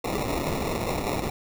white noise with sample-and-hold, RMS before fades -28 dBFS, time 0.04-1.3 s, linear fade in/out 5 ms, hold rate 1575 Hz, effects none

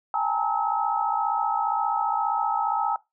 sine tone cluster, 802 / 857 / 919 / 1289 Hz, G5 / A5 / A#5 / E6, +39 / -46 / -25 / -39 cents, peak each -28 dBFS, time 0.14-2.96 s, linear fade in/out 2 ms, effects noise-tail reverb RT60 0.2 s tail -21 dB re dry

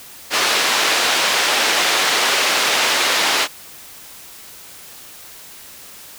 white band-pass noise, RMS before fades -17 dBFS, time 0.3-3.48 s, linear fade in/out 50 ms, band 390 to 4100 Hz, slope 12 dB/octave, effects white hiss -39 dBFS RMS until 6.18 s

